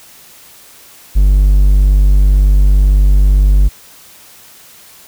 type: tone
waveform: triangle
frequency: 49 Hz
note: G1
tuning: in tune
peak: -3 dBFS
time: 1.15-3.69 s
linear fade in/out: 20 ms
effects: white hiss -40 dBFS RMS until 5.07 s